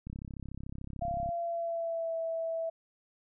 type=click train; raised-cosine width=5 ms; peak=-29 dBFS; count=42; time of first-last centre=0.07-1.29 s; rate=33.6 Hz
type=tone with pitch glide; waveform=sine; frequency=690 to 656.6 Hz; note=F5 to E5; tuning=-21 to -7 cents; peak=-31 dBFS; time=1.01-2.7 s; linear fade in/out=10 ms; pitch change=-86 cents; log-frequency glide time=1.19-2.16 s
effects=none